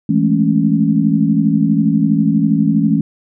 sine chord, A major seventh, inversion second, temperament equal, 164.81 / 207.7 / 220 / 277.2 Hz, E3 / G#3 / A3 / C#4, 0 / 0 / 0 / 0 cents, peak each -16 dBFS, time 0.09-3.01 s, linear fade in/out 5 ms, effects none

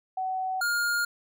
sine / square tone pair in turn, 752 / 1415.6 Hz, F#5 / F6, +28 / +23 cents, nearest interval major seventh, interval 1095 cents, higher second, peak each -27 / -25 dBFS, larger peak second, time 0.17-0.61 / 0.61-1.05 s, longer neither, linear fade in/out 5 ms, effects none

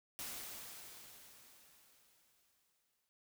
white noise with exponential decay, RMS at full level -44 dBFS, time 0.19-3.09 s, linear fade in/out 0 ms, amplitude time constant 630 ms, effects none

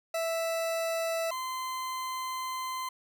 40% pulse tone pair in turn, 659.3 / 1033.1 Hz, E5 / C6, 0 / -22 cents, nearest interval minor sixth, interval 778 cents, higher second, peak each -28 / -32 dBFS, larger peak first, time 0.14-1.31 / 1.31-2.89 s, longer second, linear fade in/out 5 ms, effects none

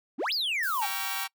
triangle exponential two-way sweep, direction up then down, 215.3 to 5190 to 748 Hz, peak -25 dBFS, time 0.18-0.87 s, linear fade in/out 20 ms, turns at 0.33 s
violet noise, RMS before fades -36 dBFS, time 0.63-1.24 s, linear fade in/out 0 ms
15% pulse chord, G diminished seventh, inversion none, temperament just, 784 / 940.8 / 1128.9 / 1354.7 Hz, G5 / Bb5 / Db6 / Fb6, 0 / +16 / +31 / +47 cents, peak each -30 / -32 / -31 / -33 dBFS, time 0.81-1.28 s, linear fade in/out 20 ms
effects noise-tail reverb RT60 0.1 s tail -24 dB re dry

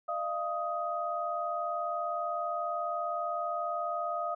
sine tone cluster, 607 / 687 / 1252 Hz, D#5 / F5 / D#6, -43 / -29 / +10 cents, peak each -38 / -34 / -34 dBFS, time 0.08-4.35 s, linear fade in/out 10 ms, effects none

